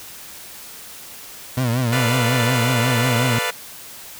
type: tone with vibrato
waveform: 30% pulse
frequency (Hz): 122.3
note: B2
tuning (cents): -16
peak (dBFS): -15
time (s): 1.57-3.39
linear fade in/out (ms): 5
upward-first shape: triangle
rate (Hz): 5.5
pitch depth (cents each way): 140
type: chord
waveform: 10% pulse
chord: B half-diminished seventh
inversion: third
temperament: equal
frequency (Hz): 440 / 493.9 / 587.3 / 698.5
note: A4 / B4 / D5 / F5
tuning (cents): 0 / 0 / 0 / 0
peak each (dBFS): -21 / -15 / -20 / -18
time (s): 1.92-3.51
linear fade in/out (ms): 10
effects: white hiss -38 dBFS RMS until 4.19 s